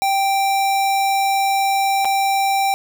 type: tone with dropouts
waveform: square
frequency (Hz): 784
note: G5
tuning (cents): 0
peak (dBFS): -16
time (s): 0.02-2.74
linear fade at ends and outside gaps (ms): 0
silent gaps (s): 2.047-2.053
effects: none